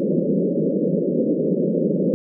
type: band-pass noise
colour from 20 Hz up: pink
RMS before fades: -20 dBFS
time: 0-2.14 s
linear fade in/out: 0 ms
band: 160 to 560 Hz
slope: 96 dB/octave
effects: none